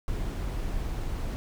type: noise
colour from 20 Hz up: brown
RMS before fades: -31 dBFS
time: 0.08-1.36 s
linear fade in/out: 0 ms
effects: none